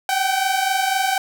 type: tone pair together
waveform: sawtooth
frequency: 758 / 782 Hz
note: F#5 / G5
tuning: +42 / -4 cents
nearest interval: minor second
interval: 54 cents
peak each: -17 dBFS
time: 0.09-1.18 s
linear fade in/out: 2 ms
effects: none